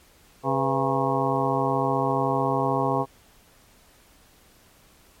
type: harmonic tone with a mistuned harmonic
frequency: 135.8 Hz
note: C#3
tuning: 35 cents flat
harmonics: 1 / 2 / 3 / 4 / 5 / 6 / 7 / 8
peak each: -29 / -29 / -29 / -29 / -29 / -29 / -29 / -29 dBFS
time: 0.43-3.06 s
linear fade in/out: 50 ms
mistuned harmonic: 4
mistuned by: -140 cents
effects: pink hiss -56 dBFS RMS until 5.2 s + MP3 64 kbps